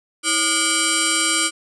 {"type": "tone with frequency modulation", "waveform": "sine", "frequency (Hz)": 2960, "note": "F#7", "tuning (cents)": 0, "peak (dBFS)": -16, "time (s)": [0.23, 1.51], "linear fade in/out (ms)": 50, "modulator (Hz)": 878, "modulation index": 7.3, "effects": []}